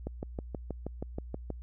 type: click train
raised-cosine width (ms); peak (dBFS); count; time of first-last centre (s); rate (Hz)
2; -22; 10; 0.07-1.503; 6.28
effects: added 60 Hz sine -41 dBFS peak until 1.62 s